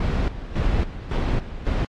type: noise with tremolo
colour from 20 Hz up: brown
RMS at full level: -21 dBFS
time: 0-1.85 s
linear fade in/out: 5 ms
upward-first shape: square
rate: 1.8 Hz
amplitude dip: 75%
effects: low-pass 4000 Hz 12 dB/octave + AAC 48 kbps